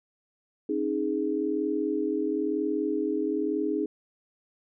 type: chord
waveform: sine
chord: C# suspended second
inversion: none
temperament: equal with one note detuned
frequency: 270.1 / 311.1 / 415.3 Hz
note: C#4 / D#4 / G#4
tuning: -45 / 0 / 0 cents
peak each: -32 / -28 / -29 dBFS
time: 0.69-3.86 s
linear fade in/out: 5 ms
effects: none